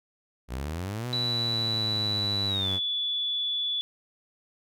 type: exponential two-way sweep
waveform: sawtooth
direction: up then down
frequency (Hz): 58.3 to 124 to 93.8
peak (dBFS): -27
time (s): 0.48-2.8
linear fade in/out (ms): 50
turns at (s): 1.07
type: tone with pitch glide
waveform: sine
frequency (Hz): 3954 to 3442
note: B7 to A7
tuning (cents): +1 to -39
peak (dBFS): -26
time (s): 1.13-3.81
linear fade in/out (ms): 0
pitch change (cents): -240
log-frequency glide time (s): 2.48-2.7
effects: none